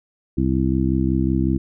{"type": "harmonic tone", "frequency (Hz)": 65.41, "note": "C2", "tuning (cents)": 0, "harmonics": [1, 2, 3, 4, 5], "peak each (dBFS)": [-23, -23, -23, -23, -23], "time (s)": [0.37, 1.58], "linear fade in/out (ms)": 10, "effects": []}